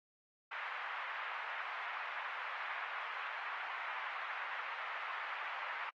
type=band-pass noise; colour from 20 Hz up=pink; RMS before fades=-43 dBFS; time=0.51-5.9 s; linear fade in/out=10 ms; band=930 to 2300 Hz; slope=24 dB/octave; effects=AAC 32 kbps